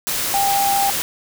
sine tone in noise, 795 Hz, G5, 24 cents sharp, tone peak -16 dBFS, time 0.34-0.9 s, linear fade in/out 0 ms, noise white, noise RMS -22 dBFS, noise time 0.07-1.02 s, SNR +3 dB, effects none

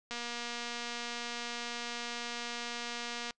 click train, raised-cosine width 0.2 ms, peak -22 dBFS, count 762, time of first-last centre 0.11-3.307 s, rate 238 Hz, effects noise-tail reverb RT60 0.1 s tail -26 dB re dry + resampled to 22050 Hz

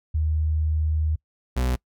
sine / 40% pulse tone pair in turn, 77.78 / 62.65 Hz, D#2 / B1, 0 / +25 cents, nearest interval major third, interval 375 cents, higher first, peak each -20 dBFS, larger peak neither, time 0.14-1.16 / 1.56-1.76 s, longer first, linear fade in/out 10 ms, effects noise-tail reverb RT60 0.1 s tail -24 dB re dry

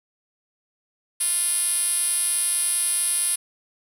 5% pulse tone with band-pass filter, 349.2 Hz, F4, in tune, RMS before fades -23 dBFS, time 1.2-3.36 s, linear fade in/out 10 ms, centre 10000 Hz, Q 6.3, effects none

